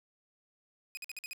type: tone bursts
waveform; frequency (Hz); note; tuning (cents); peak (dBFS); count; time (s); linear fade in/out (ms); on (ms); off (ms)
sawtooth; 2501; D#7; +8; -36; 6; 0.95-1.332; 0; 22; 50
effects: none